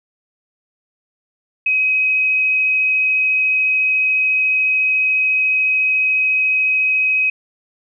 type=tone with vibrato; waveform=sine; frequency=2533 Hz; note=D#7; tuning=30 cents sharp; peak=-13 dBFS; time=1.66-7.3 s; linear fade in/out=5 ms; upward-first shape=triangle; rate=14 Hz; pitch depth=8 cents each way; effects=none